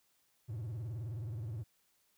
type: tone with vibrato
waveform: triangle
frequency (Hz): 111.9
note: A2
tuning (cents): +30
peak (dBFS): -36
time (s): 0.48-1.64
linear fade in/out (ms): 20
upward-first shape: sine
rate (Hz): 19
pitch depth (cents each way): 220
effects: white hiss -74 dBFS RMS until 2.17 s